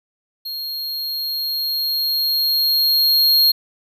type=tone with level ramp; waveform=square; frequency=4250 Hz; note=C8; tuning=26 cents sharp; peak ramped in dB=-26 to -11 dBFS; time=0.45-3.52 s; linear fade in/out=10 ms; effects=none